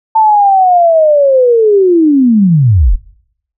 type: linear sweep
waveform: sine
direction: down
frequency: 894 to 32.7 Hz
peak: -4 dBFS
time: 0.15-2.96 s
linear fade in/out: 10 ms
effects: noise-tail reverb RT60 0.7 s tail -22 dB re dry